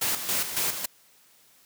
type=noise with tremolo; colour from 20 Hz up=white; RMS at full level=-26 dBFS; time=0.01-0.86 s; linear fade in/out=10 ms; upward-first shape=square; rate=3.6 Hz; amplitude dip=60%; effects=white hiss -59 dBFS RMS until 1.65 s + high-pass 100 Hz 12 dB/octave